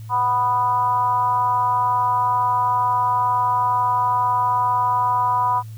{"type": "tone with frequency modulation", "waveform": "sine", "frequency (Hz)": 987.8, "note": "B5", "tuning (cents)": 0, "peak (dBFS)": -16, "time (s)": [0.09, 5.63], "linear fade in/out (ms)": 50, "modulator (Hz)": 244, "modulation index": 0.63, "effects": ["added 110 Hz sine -32 dBFS peak until 5.77 s", "white hiss -53 dBFS RMS until 5.77 s"]}